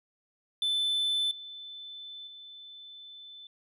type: tone with level steps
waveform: sine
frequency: 3520 Hz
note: A7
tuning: in tune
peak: -23 / -41 / -45 dBFS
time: 0.62-3.47 s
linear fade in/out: 2 ms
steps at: 1.31 / 2.27 s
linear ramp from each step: 2 ms
effects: tanh soft clip ceiling -25 dBFS